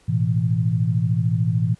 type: chord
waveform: sine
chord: A suspended second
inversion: none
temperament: equal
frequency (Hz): 110 / 123.47 / 164.81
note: A2 / B2 / E3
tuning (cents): 0 / 0 / 0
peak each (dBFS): -21 / -22 / -22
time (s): 0.08-1.75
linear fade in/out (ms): 10
effects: pink hiss -57 dBFS RMS until 1.79 s + resampled to 24000 Hz